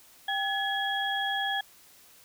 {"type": "tone cluster", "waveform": "sine", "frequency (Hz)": [789, 1696, 3309], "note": ["G5", "G#6", "G#7"], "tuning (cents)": [11, 36, -7], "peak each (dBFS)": [-31, -31, -32], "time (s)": [0.28, 1.61], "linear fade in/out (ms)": 5, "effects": ["white hiss -56 dBFS RMS until 2.24 s"]}